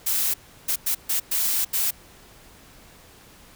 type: noise bursts at uneven times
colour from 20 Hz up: blue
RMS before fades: -23 dBFS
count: 6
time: 0.06-0.34 / 0.68-0.76 / 0.86-0.95 / 1.09-1.2 / 1.31-1.65 / 1.73-1.91 s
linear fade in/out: 10 ms
effects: pink hiss -50 dBFS RMS until 3.55 s